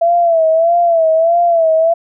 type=tone with vibrato; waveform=sine; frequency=666 Hz; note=E5; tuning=18 cents sharp; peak=-8 dBFS; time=0.01-1.94 s; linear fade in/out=10 ms; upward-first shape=sine; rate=1.6 Hz; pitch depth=73 cents each way; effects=none